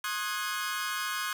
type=chord; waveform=sawtooth; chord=Ab dominant seventh; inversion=first; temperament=equal with one note detuned; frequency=1069.7 / 1244.5 / 1480 / 1661.2 Hz; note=C6 / Eb6 / Gb6 / Ab6; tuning=+38 / 0 / 0 / 0 cents; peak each=-33 dBFS; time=0.04-1.33 s; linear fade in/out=2 ms; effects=none